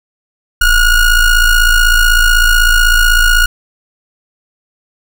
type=ring-modulated tone; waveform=square; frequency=713 Hz; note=F5; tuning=36 cents sharp; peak=-4 dBFS; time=0.61-3.46 s; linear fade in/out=5 ms; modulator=741 Hz; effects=7-bit